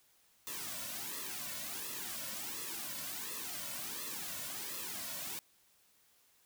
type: noise with flanger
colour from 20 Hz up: white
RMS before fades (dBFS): -42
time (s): 0.47-5.39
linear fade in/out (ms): 0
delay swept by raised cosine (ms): 1.3 to 2.5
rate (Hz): 1.4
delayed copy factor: -0.9
effects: white hiss -69 dBFS RMS until 6.45 s